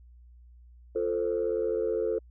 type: chord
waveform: sine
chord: F major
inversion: none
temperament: equal with one note detuned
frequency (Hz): 349.2 / 444.3 / 523.3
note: F4 / A4 / C5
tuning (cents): 0 / +17 / 0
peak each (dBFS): -32 / -27 / -31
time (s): 0.95-2.19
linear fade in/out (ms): 10
effects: tanh soft clip ceiling -19 dBFS + added 60 Hz sine -50 dBFS peak until 2.3 s